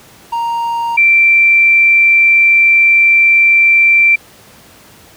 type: tone pair in turn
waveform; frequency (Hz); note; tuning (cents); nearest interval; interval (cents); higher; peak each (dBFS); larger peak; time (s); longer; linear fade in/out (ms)
triangle / sine; 932.3 / 2349; A#5 / D7; 0 / 0; octave + major third; 1600; second; -12 / -5; second; 0.32-0.97 / 0.97-4.16; second; 10
effects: pink hiss -41 dBFS RMS until 5.16 s + high-pass 80 Hz 12 dB/octave